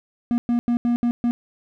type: tone bursts at uneven times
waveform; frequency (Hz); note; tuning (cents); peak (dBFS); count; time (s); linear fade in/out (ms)
triangle; 238.8; A#3; +42; -15; 6; 0.31-0.38 / 0.49-0.59 / 0.68-0.77 / 0.85-0.96 / 1.03-1.11 / 1.24-1.31; 0
effects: none